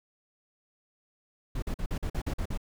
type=noise bursts; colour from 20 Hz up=brown; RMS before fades=-31 dBFS; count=9; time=1.55-2.575 s; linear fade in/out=5 ms; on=73 ms; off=46 ms; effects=none